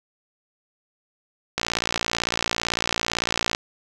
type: click train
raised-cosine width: 0.2 ms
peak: -4 dBFS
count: 115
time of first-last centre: 1.58-3.549 s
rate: 57.9 Hz
effects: none